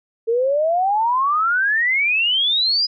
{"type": "exponential sweep", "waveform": "sine", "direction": "up", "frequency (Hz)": [445.7, 5000], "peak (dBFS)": -15, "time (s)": [0.27, 2.87], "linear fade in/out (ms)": 20, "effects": []}